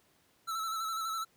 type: tone with vibrato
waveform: square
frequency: 1318.5 Hz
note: E6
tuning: in tune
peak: -34 dBFS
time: 0.47-1.25 s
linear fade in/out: 20 ms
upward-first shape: square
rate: 12 Hz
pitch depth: 30 cents each way
effects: pink hiss -68 dBFS RMS until 1.36 s + high-pass 100 Hz 12 dB/octave